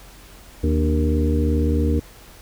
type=harmonic tone with a mistuned harmonic; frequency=77.9 Hz; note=D#2; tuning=3 cents sharp; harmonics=1 / 2 / 3 / 4 / 5 / 6; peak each=-18 / -31 / -25 / -24 / -31 / -27 dBFS; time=0.63-2 s; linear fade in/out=10 ms; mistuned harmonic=4; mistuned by=-84 cents; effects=added 45 Hz sine -46 dBFS peak until 2.41 s + pink hiss -46 dBFS RMS until 2.41 s